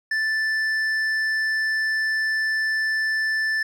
sine tone with hard clipping, 1760 Hz, A6, in tune, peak -22 dBFS, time 0.11-3.63 s, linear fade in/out 5 ms, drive 6 dB, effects none

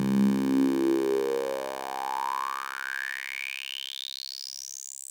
10% pulse tone with high-pass filter sweep, 66.9 Hz, C2, 39 cents sharp, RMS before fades -29 dBFS, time 0-5.1 s, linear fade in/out 0 ms, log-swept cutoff 170 to 8200 Hz, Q 9, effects none

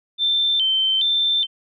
sine tone with vibrato, 3322 Hz, G#7, in tune, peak -16 dBFS, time 0.18-1.47 s, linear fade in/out 50 ms, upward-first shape square, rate 1.2 Hz, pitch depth 120 cents each way, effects none

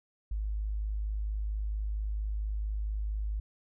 sine tone, 52.2 Hz, G#1, 10 cents sharp, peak -30 dBFS, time 0.31-3.4 s, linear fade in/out 5 ms, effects none

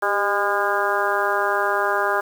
harmonic tone with a mistuned harmonic, 203.3 Hz, G#3, 37 cents flat, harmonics 2 / 3 / 4 / 5 / 6 / 7 / 8, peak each -26 / -26 / -26 / -26 / -26 / -26 / -26 dBFS, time 0.02-2.21 s, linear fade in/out 10 ms, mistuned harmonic 2, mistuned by -38 cents, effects 7-bit

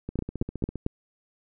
two click trains, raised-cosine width 3 ms, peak -20 / -12 dBFS, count 11 / 4, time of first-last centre 0.09-0.757 / 0.19-0.864 s, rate 15 / 4.45 Hz, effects none

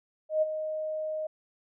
sine tone with ADSR envelope, 622.3 Hz, D#5, in tune, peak -20 dBFS, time 0.29-1.27 s, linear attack 130 ms, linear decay 23 ms, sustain -10 dB, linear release 6 ms, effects none

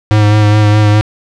square tone with vibrato, 105.5 Hz, G#2, 28 cents sharp, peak -6 dBFS, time 0.11-1.01 s, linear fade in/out 0 ms, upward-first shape sine, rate 4.8 Hz, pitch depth 22 cents each way, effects low-pass 5000 Hz 12 dB/octave

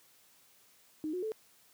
sine tone with pitch steps, 309.4 / 363.4 / 437 Hz, D#4 / F#4 / A4, -10 / -31 / -12 cents, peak -33 dBFS, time 1.04-1.319 s, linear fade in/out 0 ms, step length 93 ms, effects white hiss -64 dBFS RMS until 1.73 s + high-pass 80 Hz 12 dB/octave

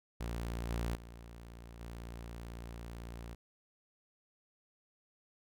sawtooth tone with level steps, 58 Hz, A#1, 8 cents flat, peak -33 / -30 / -45 / -40 dBFS, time 0.2-3.35 s, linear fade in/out 10 ms, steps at 0.7 / 0.95 / 1.8 s, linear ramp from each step 2 ms, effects none

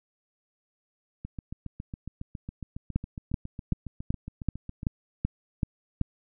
two click trains, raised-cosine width 5 ms, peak -13 / -24 dBFS, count 9 / 27, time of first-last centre 2.96-6.013 / 1.25-4.831 s, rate 2.62 / 7.26 Hz, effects none

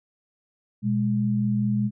sine tone pair together, 121.86 / 206.9 Hz, B2 / G#3, -23 / -6 cents, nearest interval major sixth, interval 917 cents, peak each -25 / -22 dBFS, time 0.82-1.91 s, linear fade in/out 50 ms, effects none

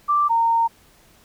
sine tone pair in turn, 1174.7 / 920.1 Hz, D6 / A#5, 0 / -23 cents, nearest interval major third, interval 423 cents, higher first, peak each -15 dBFS, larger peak neither, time 0.08-0.29 / 0.29-0.68 s, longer second, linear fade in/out 20 ms, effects pink hiss -54 dBFS RMS until 1.24 s

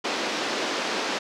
pink band-pass noise, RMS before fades -28 dBFS, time 0.04-1.19 s, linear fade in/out 10 ms, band 270 to 5700 Hz, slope 24 dB/octave, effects none

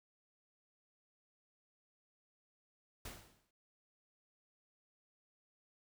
pink noise with exponential decay, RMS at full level -45 dBFS, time 3.05-3.51 s, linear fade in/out 5 ms, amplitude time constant 99 ms, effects none

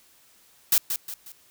blue noise with echo, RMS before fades -19 dBFS, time 0.72-0.78 s, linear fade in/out 2 ms, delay 180 ms, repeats 3, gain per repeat -8 dB, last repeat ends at 1.32 s, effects white hiss -58 dBFS RMS until 1.5 s

